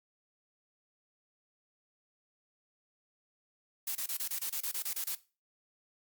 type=noise bursts; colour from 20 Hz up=blue; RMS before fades=-35 dBFS; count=12; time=3.87-5.151 s; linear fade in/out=5 ms; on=82 ms; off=27 ms; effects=noise-tail reverb RT60 0.3 s tail -17 dB re dry + Opus 48 kbps